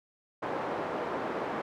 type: band-pass noise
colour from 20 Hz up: pink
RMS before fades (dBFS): -34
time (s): 0.42-1.62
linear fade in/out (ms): 10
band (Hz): 350 to 1100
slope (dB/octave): 12
effects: none